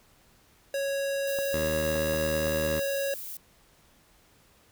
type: tone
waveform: square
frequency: 553 Hz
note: C#5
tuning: 4 cents flat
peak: -28 dBFS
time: 0.74-3.14 s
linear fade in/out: 2 ms
type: noise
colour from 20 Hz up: violet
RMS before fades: -39 dBFS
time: 1.27-3.37 s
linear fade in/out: 2 ms
type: clicks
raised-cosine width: 1 ms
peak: -24 dBFS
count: 4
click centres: 1.388 / 1.959 / 2.141 / 2.468 s
type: tone with pitch glide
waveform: 10% pulse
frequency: 77.78 to 77.24 Hz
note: D#2 to D#2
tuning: 0 to -12 cents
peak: -22 dBFS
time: 1.53-2.8 s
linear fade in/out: 10 ms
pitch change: -12 cents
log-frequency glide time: 2.42-2.65 s
effects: pink hiss -61 dBFS RMS until 4.71 s